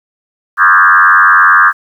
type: tone with frequency modulation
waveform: sine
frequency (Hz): 1396.9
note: F6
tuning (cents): 0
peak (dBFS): -3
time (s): 0.57-1.73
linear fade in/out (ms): 50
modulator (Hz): 91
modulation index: 3.3
effects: 7-bit